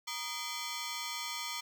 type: ring-modulated tone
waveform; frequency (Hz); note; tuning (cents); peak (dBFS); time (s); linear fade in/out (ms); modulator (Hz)
10% pulse; 1089; C#6; -31; -25; 0.07-1.61; 10; 144
effects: none